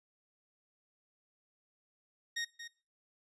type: tone with echo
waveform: 20% pulse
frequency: 1864.7 Hz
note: A#6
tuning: in tune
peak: -29 dBFS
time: 2.36-2.45 s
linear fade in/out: 10 ms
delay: 230 ms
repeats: 1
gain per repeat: -10 dB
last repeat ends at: 2.68 s
effects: noise-tail reverb RT60 0.4 s tail -23 dB re dry + resampled to 24000 Hz